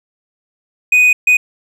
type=tone bursts at uneven times; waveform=triangle; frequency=2489 Hz; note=D#7; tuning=in tune; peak=-5 dBFS; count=2; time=0.92-1.13 / 1.27-1.37 s; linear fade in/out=5 ms; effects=none